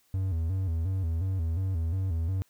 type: tone with vibrato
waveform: triangle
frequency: 88.1 Hz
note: F2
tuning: 16 cents sharp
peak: -24 dBFS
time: 0.14-2.42 s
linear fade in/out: 0 ms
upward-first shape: square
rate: 2.8 Hz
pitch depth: 130 cents each way
effects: white hiss -67 dBFS RMS until 2.49 s